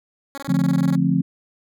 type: tone bursts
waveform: 10% pulse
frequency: 277.2 Hz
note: C#4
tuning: in tune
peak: -22 dBFS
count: 13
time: 0.35-0.953 s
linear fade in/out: 0 ms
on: 27 ms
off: 21 ms
type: chord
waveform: sine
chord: D minor seventh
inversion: none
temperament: just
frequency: 146.83 / 176.2 / 220.2 / 264.3 Hz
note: D3 / F3 / A3 / C4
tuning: 0 / +16 / +2 / +18 cents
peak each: -22 / -19 / -25 / -21 dBFS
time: 0.48-1.22 s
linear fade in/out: 10 ms
effects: none